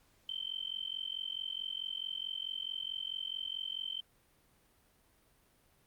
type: tone with amplitude modulation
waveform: sine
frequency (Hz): 3100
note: G7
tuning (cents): -20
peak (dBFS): -33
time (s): 0.29-4.01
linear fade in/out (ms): 2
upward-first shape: sine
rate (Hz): 44.6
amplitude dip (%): 95
effects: pink hiss -69 dBFS RMS until 5.86 s + Opus 48 kbps